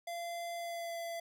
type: tone with pitch glide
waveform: square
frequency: 686 to 675.8 Hz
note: F5 to E5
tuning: -31 to +43 cents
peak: -39 dBFS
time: 0.07-1.2 s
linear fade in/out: 5 ms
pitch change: -26 cents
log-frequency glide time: 0.55-0.96 s
effects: none